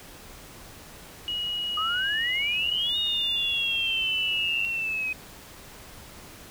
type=tone with pitch glide; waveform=sine; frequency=2901 to 2660 Hz; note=F#7 to E7; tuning=-35 to +15 cents; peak=-27 dBFS; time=1.28-4.65 s; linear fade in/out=0 ms; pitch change=-150 cents; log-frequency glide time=2.94-4.03 s
type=exponential two-way sweep; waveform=sine; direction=up then down; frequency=1226 to 3729 to 2513 Hz; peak=-26 dBFS; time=1.77-5.13 s; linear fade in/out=5 ms; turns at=2.98 s
effects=pink hiss -46 dBFS RMS until 6.5 s